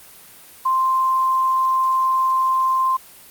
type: tone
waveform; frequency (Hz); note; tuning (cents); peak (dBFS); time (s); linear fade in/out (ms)
sine; 1046.5; C6; 0; -15; 0.65-2.97; 10
effects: white hiss -44 dBFS RMS until 3.3 s + Opus 32 kbps